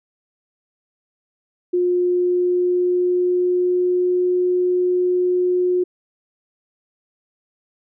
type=tone with pitch glide; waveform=sine; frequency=357 to 360.9 Hz; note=F4 to F#4; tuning=+38 to -43 cents; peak=-15 dBFS; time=1.73-5.84 s; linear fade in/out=10 ms; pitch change=+19 cents; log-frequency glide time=1.99-4.31 s; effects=none